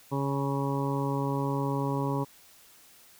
harmonic tone, 138.59 Hz, C#3, in tune, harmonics 1 / 2 / 3 / 4 / 6 / 7 / 8, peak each -30 / -32 / -35 / -38 / -40 / -35 / -41 dBFS, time 0.11-2.25 s, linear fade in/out 20 ms, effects white hiss -56 dBFS RMS until 3.19 s

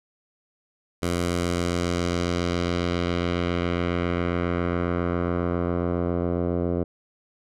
10% pulse tone with low-pass filter sweep, 87.31 Hz, F2, in tune, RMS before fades -25 dBFS, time 1.02-6.84 s, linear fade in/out 10 ms, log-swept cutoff 11000 to 590 Hz, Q 1.1, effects none

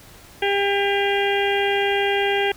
harmonic tone with a mistuned harmonic, 400 Hz, G4, 35 cents sharp, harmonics 1 / 2 / 4 / 5 / 6 / 7 / 8, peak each -21 / -24 / -27 / -28 / -29 / -29 / -30 dBFS, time 0.42-2.52 s, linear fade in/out 5 ms, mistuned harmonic 8, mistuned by +19 cents, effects pink hiss -46 dBFS RMS until 2.56 s

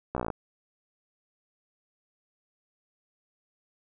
slowing click train, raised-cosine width 1 ms, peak -16 dBFS, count 10, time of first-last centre 0.15-0.302 s, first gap 15 ms, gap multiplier 1.03, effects none

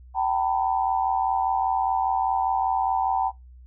sine tone cluster, 771 / 898 / 983 Hz, G5 / A5 / B5, -29 / +35 / -8 cents, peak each -23 / -25 / -29 dBFS, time 0.14-3.32 s, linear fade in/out 50 ms, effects noise-tail reverb RT60 0.2 s tail -21 dB re dry + added 62 Hz sine -44 dBFS peak until 3.66 s

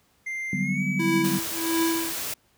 triangle tone with pitch glide, 2093 to 2282 Hz, C7 to C#7, 0 to +50 cents, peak -27 dBFS, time 0.26-1.23 s, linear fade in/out 10 ms, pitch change +150 cents, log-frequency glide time 0.6-0.83 s
sine chord, G major seventh, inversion second, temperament equal, 146.83 / 185 / 196 / 246.9 Hz, D3 / F#3 / G3 / B3, 0 / 0 / 0 / 0 cents, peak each -31 / -28 / -29 / -32 dBFS, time 0.53-1.39 s, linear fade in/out 2 ms
square tone with tremolo, 329.6 Hz, E4, in tune, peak -21 dBFS, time 0.99-2.19 s, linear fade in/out 10 ms, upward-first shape triangle, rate 1.5 Hz, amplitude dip 100%
white noise, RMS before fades -31 dBFS, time 1.24-2.34 s, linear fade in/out 5 ms
effects pink hiss -64 dBFS RMS until 2.57 s + high-pass 60 Hz 12 dB/octave

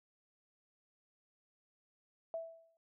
sine tone with exponential decay, 658 Hz, E5, 3 cents flat, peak -35 dBFS, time 2.34-2.77 s, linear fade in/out 1 ms, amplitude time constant 92 ms, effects none

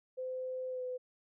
sine tone with pitch glide, 513 to 504.2 Hz, C5 to B4, -34 to +36 cents, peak -36 dBFS, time 0.17-0.98 s, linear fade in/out 20 ms, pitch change -30 cents, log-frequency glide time 0.69-0.83 s, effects none

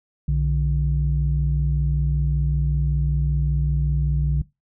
sine tone pair together, 61.74 / 146.98 Hz, B1 / D3, 0 / +2 cents, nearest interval octave + minor third, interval 1502 cents, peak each -20 dBFS, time 0.28-4.42 s, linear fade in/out 5 ms, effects noise-tail reverb RT60 0.2 s tail -19 dB re dry + tanh soft clip ceiling -11 dBFS

